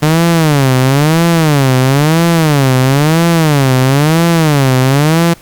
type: tone with vibrato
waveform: sawtooth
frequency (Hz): 147.6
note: D3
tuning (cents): +9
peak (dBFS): -3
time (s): 0.02-5.34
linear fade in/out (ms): 10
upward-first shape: sine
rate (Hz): 1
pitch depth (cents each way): 240
effects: pink hiss -40 dBFS RMS until 5.41 s + Opus 48 kbps